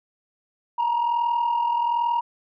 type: tone pair together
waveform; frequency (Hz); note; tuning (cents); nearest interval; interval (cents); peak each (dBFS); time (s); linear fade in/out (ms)
sine; 909.8 / 951; A#5 / A#5; -42 / +34; minor second; 76; -25 / -19; 0.78-2.21; 10
effects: tanh soft clip ceiling -17 dBFS